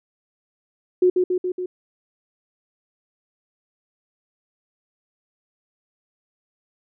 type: tone with echo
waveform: sine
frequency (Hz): 364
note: F#4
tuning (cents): -28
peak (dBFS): -12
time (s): 1.02-1.1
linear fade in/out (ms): 5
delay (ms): 140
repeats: 4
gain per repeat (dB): -3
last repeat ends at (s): 1.66
effects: none